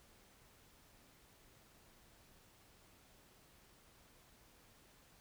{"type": "silence", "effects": ["pink hiss -66 dBFS RMS until 5.2 s"]}